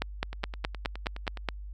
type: two click trains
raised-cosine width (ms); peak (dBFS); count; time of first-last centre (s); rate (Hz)
0.3; -12 / -23; 8 / 11; 0.02-1.488 / 0.33-1.373; 4.77 / 9.59
effects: added 50 Hz sine -38 dBFS peak until 1.73 s